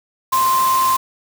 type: tone in noise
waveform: sine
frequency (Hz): 1046.5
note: C6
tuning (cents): 0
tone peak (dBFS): -13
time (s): 0.32-0.97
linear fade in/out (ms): 10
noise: white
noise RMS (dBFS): -25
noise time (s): 0.32-0.97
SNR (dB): +9
effects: none